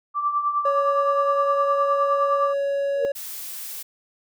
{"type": "tone with tremolo", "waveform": "sine", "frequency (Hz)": 1170, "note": "D6", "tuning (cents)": -7, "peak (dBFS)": -17, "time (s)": [0.14, 2.54], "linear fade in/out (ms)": 50, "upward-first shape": "triangle", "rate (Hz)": 9.7, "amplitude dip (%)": 70}
{"type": "tone", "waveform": "triangle", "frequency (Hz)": 559, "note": "C#5", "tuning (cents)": 14, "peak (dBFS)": -19, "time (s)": [0.65, 3.12], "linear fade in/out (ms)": 5}
{"type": "tone with exponential growth", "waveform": "sine", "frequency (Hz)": 473.8, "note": "A#4", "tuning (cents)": 28, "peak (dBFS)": -18, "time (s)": [2.92, 3.05], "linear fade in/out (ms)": 0, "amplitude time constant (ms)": 28}
{"type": "noise", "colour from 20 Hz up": "blue", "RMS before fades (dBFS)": -34, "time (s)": [3.15, 3.83], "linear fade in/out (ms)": 10}
{"effects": []}